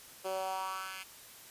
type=tone with high-pass filter sweep; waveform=10% pulse; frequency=189.2 Hz; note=F#3; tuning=39 cents sharp; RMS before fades=-38 dBFS; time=0.24-1.04 s; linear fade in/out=20 ms; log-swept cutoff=450 to 2100 Hz; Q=3.3; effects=white hiss -53 dBFS RMS until 1.5 s + resampled to 32000 Hz